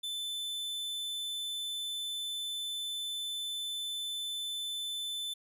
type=tone; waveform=45% pulse; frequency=3520 Hz; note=A7; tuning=in tune; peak=-35 dBFS; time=0.03-5.34 s; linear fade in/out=10 ms; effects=resampled to 32000 Hz